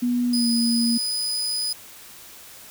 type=tone with pitch glide; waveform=sine; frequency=243.9 to 233.8 Hz; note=B3 to A#3; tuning=-21 to +5 cents; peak=-19 dBFS; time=0.02-0.98 s; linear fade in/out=10 ms; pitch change=-74 cents; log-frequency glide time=0.3-0.49 s
type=tone; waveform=35% pulse; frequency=4978 Hz; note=D#8; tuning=in tune; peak=-22 dBFS; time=0.33-1.73 s; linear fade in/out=5 ms
effects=white hiss -44 dBFS RMS until 2.7 s